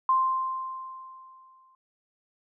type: tone with exponential decay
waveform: sine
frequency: 1046.5 Hz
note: C6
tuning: in tune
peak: -18 dBFS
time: 0.09-1.75 s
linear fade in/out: 2 ms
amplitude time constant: 360 ms
effects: none